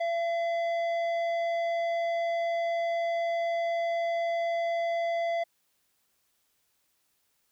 sine tone with tanh clipping, 677 Hz, E5, 46 cents sharp, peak -28 dBFS, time 0-5.44 s, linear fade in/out 10 ms, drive 10 dB, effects white hiss -73 dBFS RMS until 7.51 s

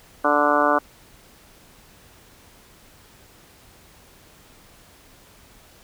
harmonic tone, 146.83 Hz, D3, in tune, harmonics 2 / 3 / 4 / 5 / 6 / 7 / 8 / 9 / 10, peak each -25 / -28 / -22 / -25 / -26 / -25 / -22 / -28 / -25 dBFS, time 0.24-0.79 s, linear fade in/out 10 ms, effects pink hiss -51 dBFS RMS until 5.83 s

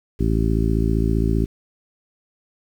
harmonic tone, 55.2 Hz, A1, 6 cents sharp, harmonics 1 / 2 / 3 / 4 / 5 / 6 / 7, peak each -20 / -23 / -25 / -26 / -27 / -28 / -28 dBFS, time 0.19-1.46 s, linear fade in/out 20 ms, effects 8-bit

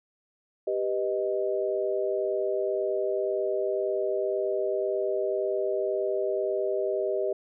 sine chord, G augmented, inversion none, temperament equal, 392 / 493.9 / 622.3 Hz, G4 / B4 / D#5, 0 / 0 / 0 cents, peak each -28 / -32 / -29 dBFS, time 0.67-7.33 s, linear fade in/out 5 ms, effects none

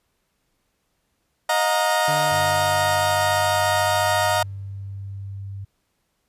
30% pulse chord, Eb suspended second, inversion none, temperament equal with one note detuned, 622.3 / 716.4 / 932.3 Hz, Eb5 / F5 / Bb5, 0 / +44 / 0 cents, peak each -20 dBFS, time 1.49-4.43 s, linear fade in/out 5 ms
40% pulse tone with exponential decay, 148.3 Hz, D3, 17 cents sharp, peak -26 dBFS, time 2.08-5.4 s, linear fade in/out 2 ms, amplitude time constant 720 ms
sine tone with pitch glide, 97.3 to 98.43 Hz, G2 to G2, -12 to +8 cents, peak -30 dBFS, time 2.31-5.65 s, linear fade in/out 10 ms, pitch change +20 cents, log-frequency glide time 3.71-4.08 s
effects pink hiss -71 dBFS RMS until 6.28 s + resampled to 32000 Hz

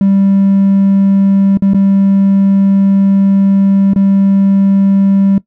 triangle tone with dropouts, 196 Hz, G3, in tune, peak -3 dBFS, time 0.01-5.38 s, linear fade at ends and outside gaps 2 ms, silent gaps 1.573-1.622 / 1.735-1.745 / 3.935-3.96 s, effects noise-tail reverb RT60 0.1 s tail -20 dB re dry + tanh soft clip ceiling 0 dBFS

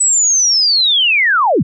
sine linear sweep, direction down, 8020 to 92.9 Hz, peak -9 dBFS, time 0-1.63 s, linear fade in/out 10 ms, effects none

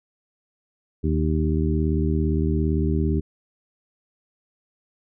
harmonic tone with a mistuned harmonic, 77.6 Hz, D#2, 4 cents flat, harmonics 1 / 2 / 3 / 4 / 5, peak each -22 / -25 / -27 / -28 / -29 dBFS, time 1.03-3.21 s, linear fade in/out 20 ms, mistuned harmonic 5, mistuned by +16 cents, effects none

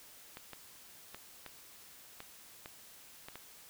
clicks, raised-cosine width 0.3 ms, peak -29 dBFS, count 8, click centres 0.371 / 0.533 / 1.146 / 1.463 / 2.204 / 2.659 / 3.285 / 3.356 s, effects white hiss -56 dBFS RMS until 3.69 s

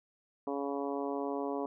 harmonic tone, 140.4 Hz, C#3, 22 cents sharp, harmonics 2 / 3 / 4 / 5 / 6 / 7 / 8, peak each -37 / -37 / -41 / -41 / -46 / -43 / -48 dBFS, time 0.47-1.66 s, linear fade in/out 2 ms, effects none

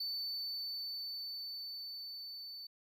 triangle tone with level ramp, 4515 Hz, C#8, 31 cents sharp, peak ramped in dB -35 to -44 dBFS, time 0-2.67 s, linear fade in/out 5 ms, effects none

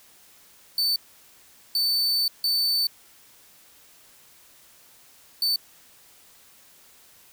45% pulse tone bursts at uneven times, 4530 Hz, C#8, 37 cents sharp, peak -20 dBFS, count 4, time 0.78-0.96 / 1.75-2.28 / 2.44-2.87 / 5.42-5.56 s, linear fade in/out 2 ms, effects white hiss -54 dBFS RMS until 7.32 s

